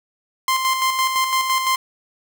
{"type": "tone with tremolo", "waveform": "sawtooth", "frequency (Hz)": 1046.5, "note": "C6", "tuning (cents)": 0, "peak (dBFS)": -12, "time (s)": [0.48, 1.76], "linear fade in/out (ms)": 2, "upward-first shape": "square", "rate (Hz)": 5.9, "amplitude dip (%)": 45, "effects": []}